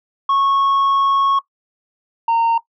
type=tone pair in turn; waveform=sine; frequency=1100 / 919.9 Hz; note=C#6 / A#5; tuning=-14 / -23 cents; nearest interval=minor third; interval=309 cents; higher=first; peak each=-10 dBFS; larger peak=neither; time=0.29-1.39 / 2.28-2.58 s; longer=first; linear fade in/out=5 ms; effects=noise-tail reverb RT60 0.1 s tail -18 dB re dry + tanh soft clip ceiling -12 dBFS